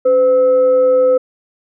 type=tone with frequency modulation; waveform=sine; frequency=510 Hz; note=C5; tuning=44 cents flat; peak=-8 dBFS; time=0.05-1.18 s; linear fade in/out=10 ms; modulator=791 Hz; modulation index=0.22; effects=none